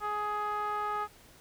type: tone with low-pass filter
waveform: 5% pulse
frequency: 418.1 Hz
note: G#4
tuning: 12 cents sharp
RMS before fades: -33 dBFS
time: 0-1.08 s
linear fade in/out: 50 ms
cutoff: 1100 Hz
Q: 8.9
effects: pink hiss -57 dBFS RMS until 1.4 s